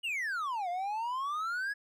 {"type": "exponential two-way sweep", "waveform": "triangle", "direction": "down then up", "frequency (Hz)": [2958, 689, 1698], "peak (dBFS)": -30, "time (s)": [0.03, 1.74], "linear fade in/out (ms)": 20, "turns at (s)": 0.69, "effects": []}